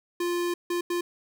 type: tone bursts at uneven times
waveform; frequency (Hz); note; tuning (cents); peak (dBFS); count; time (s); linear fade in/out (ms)
square; 349.2; F4; 0; -26; 3; 0.2-0.54 / 0.7-0.81 / 0.9-1.01; 5
effects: none